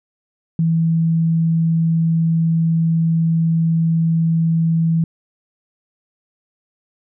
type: tone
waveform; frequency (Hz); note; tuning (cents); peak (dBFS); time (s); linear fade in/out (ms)
sine; 164; E3; -9; -13; 0.59-5.04; 2
effects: none